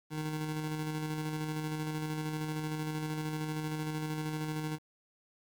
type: tone with tremolo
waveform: 25% pulse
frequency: 154.4 Hz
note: D#3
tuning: 13 cents flat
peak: -29 dBFS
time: 0.1-4.79 s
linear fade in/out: 50 ms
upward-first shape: square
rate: 13 Hz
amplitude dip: 30%
effects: 10-bit